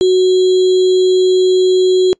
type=tone with sample-and-hold; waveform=sine; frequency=370 Hz; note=F#4; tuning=in tune; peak=-7 dBFS; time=0.01-2.13 s; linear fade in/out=0 ms; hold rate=3675 Hz; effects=noise-tail reverb RT60 0.1 s tail -25 dB re dry + resampled to 16000 Hz